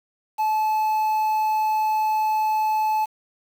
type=tone with quantisation; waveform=triangle; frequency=865 Hz; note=A5; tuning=30 cents flat; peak=-17 dBFS; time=0.38-3.06 s; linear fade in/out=20 ms; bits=7; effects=none